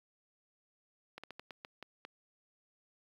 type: slowing click train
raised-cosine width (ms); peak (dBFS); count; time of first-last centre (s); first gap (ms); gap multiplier
0.3; -29; 8; 1.18-2.051; 56; 1.26
effects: high-pass 200 Hz 12 dB/octave + 10-bit